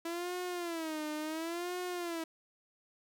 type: tone with vibrato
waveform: sawtooth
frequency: 331.1 Hz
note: E4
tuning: 8 cents sharp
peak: -32 dBFS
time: 0.05-2.24 s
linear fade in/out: 5 ms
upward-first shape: sine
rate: 0.71 Hz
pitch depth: 150 cents each way
effects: none